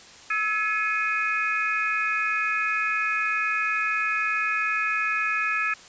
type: tone cluster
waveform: sine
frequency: 1303 / 1695 / 2175 / 2498 Hz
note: E6 / G#6 / C#7 / D#7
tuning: -20 / +35 / -33 / +6 cents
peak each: -28 / -27 / -32 / -27 dBFS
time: 0.3-5.74 s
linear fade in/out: 5 ms
effects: white hiss -47 dBFS RMS until 5.88 s + resampled to 16000 Hz